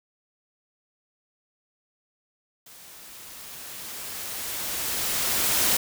white noise with level ramp, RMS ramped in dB -48 to -21 dBFS, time 2.66-5.77 s, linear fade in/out 5 ms, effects none

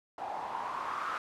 blue noise with low-pass filter sweep, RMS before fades -37 dBFS, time 0.18-1.18 s, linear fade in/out 2 ms, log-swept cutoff 770 to 1300 Hz, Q 5.8, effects none

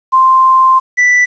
sine / triangle tone pair in turn, 1046.5 / 1975.5 Hz, C6 / B6, 0 / 0 cents, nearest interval major seventh, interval 1100 cents, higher second, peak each -4 dBFS, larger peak neither, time 0.12-0.8 / 0.97-1.26 s, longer first, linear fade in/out 20 ms, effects resampled to 16000 Hz + 7-bit

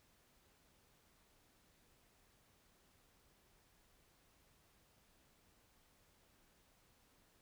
silence, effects pink hiss -72 dBFS RMS until 7.41 s

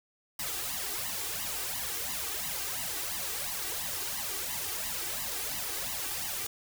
white noise with flanger, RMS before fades -35 dBFS, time 0.39-6.47 s, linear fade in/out 5 ms, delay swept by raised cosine 1 to 2.6 ms, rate 2.9 Hz, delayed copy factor +1, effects none

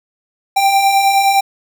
square beating tone pair, 779 / 788.7 Hz, G5 / G5, -11 / +10 cents, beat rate 9.7 Hz, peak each -20 / -11 dBFS, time 0.56-1.41 s, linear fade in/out 10 ms, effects none

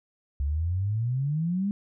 sine exponential sweep, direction up, 67.6 to 207.7 Hz, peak -24 dBFS, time 0.4-1.71 s, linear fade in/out 0 ms, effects none

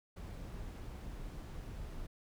brown noise, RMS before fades -45 dBFS, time 0.16-2.07 s, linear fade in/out 10 ms, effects none

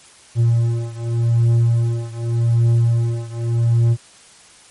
triangle beating tone pair, 116.54 / 117.39 Hz, A#2 / A#2, 0 / +13 cents, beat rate 0.85 Hz, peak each -14 / -16 dBFS, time 0.35-3.97 s, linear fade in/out 50 ms, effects white hiss -46 dBFS RMS until 4.7 s + MP3 48 kbps

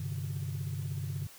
sine chord, G suspended fourth, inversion none, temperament just, 98 / 130.67 / 147 Hz, G2 / C3 / D3, 0 / -2 / +2 cents, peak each -36 / -37 / -36 dBFS, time 0-1.27 s, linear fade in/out 5 ms, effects tanh soft clip ceiling -28 dBFS + white hiss -53 dBFS RMS until 1.38 s

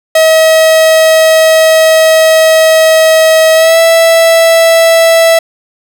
45% pulse tone with pitch glide, 639 to 659.2 Hz, D#5 to E5, +46 to 0 cents, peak -3 dBFS, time 0.15-5.39 s, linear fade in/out 5 ms, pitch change +54 cents, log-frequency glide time 3.54-3.79 s, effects none

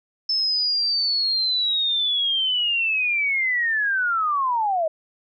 sine linear sweep, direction down, 5274 to 614 Hz, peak -19 dBFS, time 0.29-4.88 s, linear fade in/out 5 ms, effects none

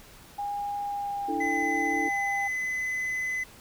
sine tone with pitch glide, 814 to 799.1 Hz, G#5 to G5, -35 to +33 cents, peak -29 dBFS, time 0.38-2.48 s, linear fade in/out 10 ms, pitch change -32 cents, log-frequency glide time 0.78-1.56 s
sine chord, D suspended second, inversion none, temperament equal, 293.7 / 329.6 / 440 Hz, D4 / E4 / A4, 0 / 0 / 0 cents, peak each -32 / -32 / -36 dBFS, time 1.28-2.09 s, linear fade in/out 10 ms
triangle tone, 2020 Hz, B6, 39 cents sharp, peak -26 dBFS, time 1.4-3.44 s, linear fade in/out 10 ms
effects pink hiss -51 dBFS RMS until 3.6 s

